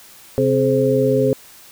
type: harmonic tone with a mistuned harmonic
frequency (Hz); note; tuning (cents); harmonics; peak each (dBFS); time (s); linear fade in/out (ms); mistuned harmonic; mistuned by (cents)
130.81; C3; 0; 1 / 2 / 3 / 4; -21 / -20 / -17 / -18; 0.38-1.33; 0; 3; +130
effects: white hiss -44 dBFS RMS until 1.71 s